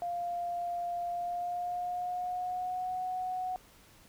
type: tone with pitch glide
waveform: sine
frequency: 698.5 to 737.9 Hz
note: F5 to F#5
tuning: 0 to -5 cents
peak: -32 dBFS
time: 0.02-3.56 s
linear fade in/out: 0 ms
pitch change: +95 cents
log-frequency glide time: 1.09-2.98 s
effects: pink hiss -59 dBFS RMS until 4.08 s